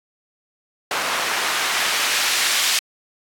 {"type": "noise with band-pass filter sweep", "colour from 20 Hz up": "white", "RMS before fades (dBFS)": -21, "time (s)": [0.91, 2.79], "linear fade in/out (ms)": 2, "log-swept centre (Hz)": [980, 3200], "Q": 0.72, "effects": ["AAC 64 kbps"]}